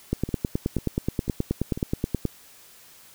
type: two click trains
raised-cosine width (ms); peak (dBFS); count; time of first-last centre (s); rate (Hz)
3; -19 / -10; 4 / 21; 0.29-1.775 / 0.13-2.253; 2.02 / 9.42
effects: white hiss -51 dBFS RMS until 3.14 s